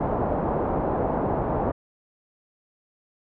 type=low-pass noise; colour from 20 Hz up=white; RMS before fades=-25 dBFS; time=0-1.72 s; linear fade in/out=10 ms; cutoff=840 Hz; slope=24 dB/octave; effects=none